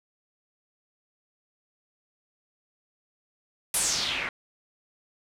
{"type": "noise with low-pass filter sweep", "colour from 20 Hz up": "white", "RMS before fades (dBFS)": -28, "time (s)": [3.74, 4.29], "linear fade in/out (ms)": 2, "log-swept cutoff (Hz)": [11000, 1800], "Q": 3.3, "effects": []}